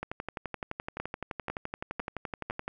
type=two click trains; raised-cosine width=0.5 ms; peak=-19 / -18 dBFS; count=32 / 4; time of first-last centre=0.03-2.68 / 1-2.5 s; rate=11.7 / 2 Hz; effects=none